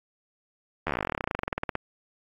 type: slowing click train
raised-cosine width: 0.5 ms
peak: -12 dBFS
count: 30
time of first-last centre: 0.87-1.754 s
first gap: 12 ms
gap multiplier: 1.06
effects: AAC 48 kbps